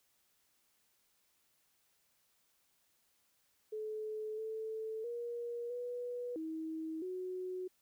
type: tone with pitch steps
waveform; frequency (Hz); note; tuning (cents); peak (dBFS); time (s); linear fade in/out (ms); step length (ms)
sine; 431.5 / 440.2 / 474.6 / 488.3 / 319.3 / 368.2; A4 / A4 / A#4 / B4 / D#4 / F#4; -34 / +1 / +31 / -20 / +45 / -8; -38; 3.72-7.68; 10; 660
effects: white hiss -75 dBFS RMS until 7.81 s